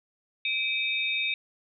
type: tone cluster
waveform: sine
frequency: 2336 / 2561 / 3687 Hz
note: D7 / D#7 / A#7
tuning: -10 / +49 / -20 cents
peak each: -30 dBFS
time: 0.45-1.34 s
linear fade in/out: 2 ms
effects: none